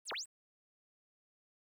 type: linear two-way sweep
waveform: sine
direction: down then up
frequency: 11175 to 329.6 to 8700 Hz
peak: -38 dBFS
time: 0.05-0.26 s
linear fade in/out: 50 ms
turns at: 0.12 s
effects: 11-bit